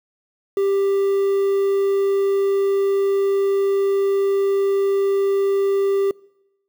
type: tone with quantisation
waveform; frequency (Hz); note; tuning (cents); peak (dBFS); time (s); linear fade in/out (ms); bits
triangle; 394.4; G4; +11; -14; 0.57-6.11; 2; 7
effects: noise-tail reverb RT60 0.9 s tail -25 dB re dry